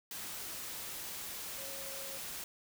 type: tone in noise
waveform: sine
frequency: 545 Hz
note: C#5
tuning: 29 cents flat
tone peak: -49 dBFS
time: 1.58-2.18 s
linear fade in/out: 2 ms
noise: white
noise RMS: -43 dBFS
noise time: 0.11-2.44 s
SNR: -9 dB
effects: none